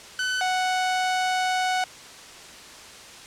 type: tone pair in turn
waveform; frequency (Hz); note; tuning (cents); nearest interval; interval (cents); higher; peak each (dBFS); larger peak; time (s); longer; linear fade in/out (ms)
sawtooth; 1507 / 740.6; F#6 / F#5; +31 / +1; octave; 1230; first; -20 / -18; second; 0.19-0.41 / 0.41-1.84; second; 2
effects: white hiss -43 dBFS RMS until 3.26 s + low-pass 7000 Hz 12 dB/octave